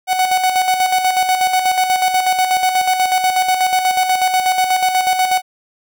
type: tone with tremolo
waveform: 45% pulse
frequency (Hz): 744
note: F#5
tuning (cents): +9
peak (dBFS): -11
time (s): 0.07-5.42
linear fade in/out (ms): 50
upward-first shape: square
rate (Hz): 8.2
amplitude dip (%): 50
effects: none